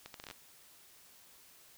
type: accelerating click train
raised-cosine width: 0.2 ms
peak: -28 dBFS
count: 8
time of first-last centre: 0.06-0.311 s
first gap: 82 ms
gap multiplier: 0.7
effects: white hiss -60 dBFS RMS until 1.77 s